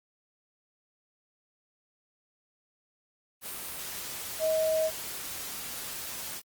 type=tone in noise; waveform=sine; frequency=634 Hz; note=D#5; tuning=32 cents sharp; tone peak=-24 dBFS; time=4.39-4.91 s; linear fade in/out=50 ms; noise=white; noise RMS=-38 dBFS; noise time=3.41-6.42 s; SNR=+11 dB; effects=Opus 32 kbps